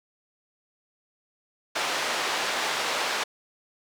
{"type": "band-pass noise", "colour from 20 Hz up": "pink", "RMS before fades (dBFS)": -28, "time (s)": [1.75, 3.24], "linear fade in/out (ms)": 10, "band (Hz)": [620, 5300], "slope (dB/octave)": 12, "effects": []}